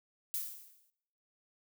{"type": "noise with exponential decay", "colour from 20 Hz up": "violet", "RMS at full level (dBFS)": -34, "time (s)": [0.34, 0.9], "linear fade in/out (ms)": 0, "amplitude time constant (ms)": 120, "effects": ["noise-tail reverb RT60 0.8 s tail -21 dB re dry"]}